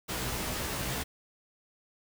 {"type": "noise with comb filter", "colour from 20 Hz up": "pink", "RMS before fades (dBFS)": -34, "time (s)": [0.08, 1.04], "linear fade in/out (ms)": 20, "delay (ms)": 16, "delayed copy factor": 0.9, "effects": []}